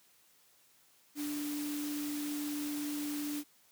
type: tone in noise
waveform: sine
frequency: 293.6 Hz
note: D4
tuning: in tune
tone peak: -35 dBFS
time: 1.15-3.44 s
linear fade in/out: 50 ms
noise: white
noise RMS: -44 dBFS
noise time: 1.15-3.44 s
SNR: +6 dB
effects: white hiss -66 dBFS RMS until 3.71 s + high-pass 100 Hz 12 dB/octave